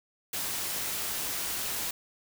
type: noise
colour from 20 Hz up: white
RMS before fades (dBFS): -33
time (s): 0.33-1.91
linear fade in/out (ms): 5
effects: none